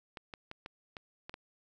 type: clicks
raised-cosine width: 0.3 ms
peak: -27 dBFS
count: 7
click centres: 0.172 / 0.338 / 0.514 / 0.661 / 0.968 / 1.295 / 1.341 s
effects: none